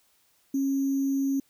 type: tone with sample-and-hold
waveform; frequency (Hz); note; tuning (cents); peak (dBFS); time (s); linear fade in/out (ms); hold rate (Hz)
sine; 273.5; C#4; -23; -23; 0.54-1.4; 5; 6300
effects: white hiss -66 dBFS RMS until 1.49 s